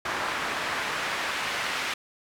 pink noise with band-pass filter sweep, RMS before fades -30 dBFS, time 0.05-1.94 s, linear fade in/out 5 ms, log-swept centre 1300 to 2100 Hz, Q 0.95, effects none

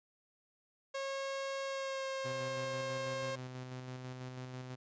sawtooth tone with pitch glide, 544 to 535 Hz, C#5 to C5, -33 to +38 cents, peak -33 dBFS, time 0.94-3.36 s, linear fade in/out 10 ms, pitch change -29 cents, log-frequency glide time 1.65-2.06 s
sawtooth tone with tremolo, 127.6 Hz, C3, 43 cents flat, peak -38 dBFS, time 2.24-4.76 s, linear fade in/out 20 ms, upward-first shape square, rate 6.1 Hz, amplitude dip 30%
effects resampled to 16000 Hz

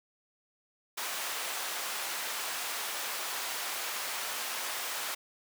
pink high-pass noise, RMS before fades -36 dBFS, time 0.97-5.15 s, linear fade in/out 10 ms, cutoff 850 Hz, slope 12 dB/octave, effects none

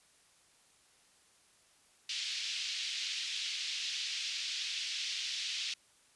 pink band-pass noise, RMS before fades -38 dBFS, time 2.09-5.74 s, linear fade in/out 5 ms, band 2700 to 5400 Hz, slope 24 dB/octave, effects white hiss -66 dBFS RMS until 6.15 s + resampled to 24000 Hz

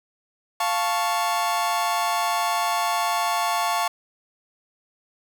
40% pulse chord, F augmented, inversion none, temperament equal, 698.5 / 880 / 1108.7 Hz, F5 / A5 / C#6, 0 / 0 / 0 cents, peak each -25 dBFS, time 0.6-3.88 s, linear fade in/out 5 ms, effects none

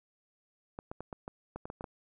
clicks, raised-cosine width 1 ms, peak -26 dBFS, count 10, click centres 0.789 / 0.915 / 1.006 / 1.128 / 1.279 / 1.56 / 1.655 / 1.701 / 1.809 / 1.842 s, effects none

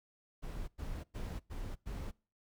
brown noise bursts, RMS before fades -41 dBFS, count 5, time 0.42-2.116 s, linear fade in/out 20 ms, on 260 ms, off 99 ms, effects noise-tail reverb RT60 0.4 s tail -25 dB re dry

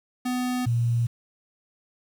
square / sine tone pair in turn, 250 / 117.98 Hz, B3 / A#2, +21 / +21 cents, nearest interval octave + minor second, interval 1300 cents, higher first, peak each -25 / -20 dBFS, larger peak second, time 0.25-0.66 / 0.66-1.07 s, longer neither, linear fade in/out 10 ms, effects 8-bit

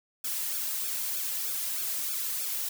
blue noise with flanger, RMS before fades -32 dBFS, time 0.24-2.69 s, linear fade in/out 5 ms, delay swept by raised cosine 0.99 to 2.69 ms, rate 3.2 Hz, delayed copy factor -0.8, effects none

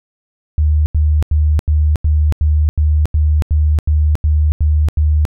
sine tone bursts, 75.9 Hz, D#2, 42 cents flat, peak -9 dBFS, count 13, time 0.58-5.252 s, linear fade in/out 0 ms, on 280 ms, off 86 ms, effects none

